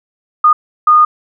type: tone bursts at uneven times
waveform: sine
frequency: 1226 Hz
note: D#6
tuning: 26 cents flat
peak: -4 dBFS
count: 2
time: 0.44-0.53 / 0.87-1.05 s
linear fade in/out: 5 ms
effects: none